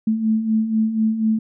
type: beating tone pair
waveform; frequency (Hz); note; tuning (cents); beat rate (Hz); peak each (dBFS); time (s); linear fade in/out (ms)
sine; 216.7 / 220.8; A3 / A3; -26 / +6; 4.1; -24 / -17; 0.07-1.39; 5
effects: none